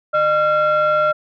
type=tone pair together; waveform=sine; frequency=609.4 / 1371 Hz; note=D#5 / F6; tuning=-36 / -32 cents; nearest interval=octave + major second; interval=1404 cents; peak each=-14 dBFS; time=0.13-1.13 s; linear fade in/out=20 ms; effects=tanh soft clip ceiling -10 dBFS